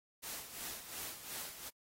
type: noise with tremolo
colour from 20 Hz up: white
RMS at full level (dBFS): -43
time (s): 0.22-1.7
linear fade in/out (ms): 20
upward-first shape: sine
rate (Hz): 2.8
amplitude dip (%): 65
effects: AAC 48 kbps